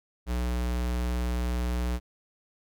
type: tone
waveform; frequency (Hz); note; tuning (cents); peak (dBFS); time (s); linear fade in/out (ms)
square; 60.7; B1; -29; -27; 0.26-2; 50
effects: none